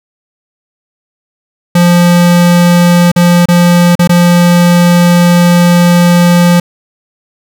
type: tone with dropouts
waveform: square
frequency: 174.61 Hz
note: F3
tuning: in tune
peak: -4 dBFS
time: 1.75-6.6 s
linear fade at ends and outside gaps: 5 ms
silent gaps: 3.117-3.161 / 3.457-3.485 / 3.954-3.992 / 4.075-4.093 s
effects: none